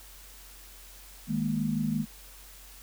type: chord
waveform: sine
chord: D# suspended fourth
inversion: none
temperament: just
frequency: 155.56 / 207.4 / 233.3 Hz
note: D#3 / G#3 / A#3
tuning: 0 / -2 / +2 cents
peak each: -32 / -30 / -30 dBFS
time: 1.27-2.06 s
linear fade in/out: 50 ms
effects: added 46 Hz sine -51 dBFS peak until 2.82 s + white hiss -51 dBFS RMS until 2.82 s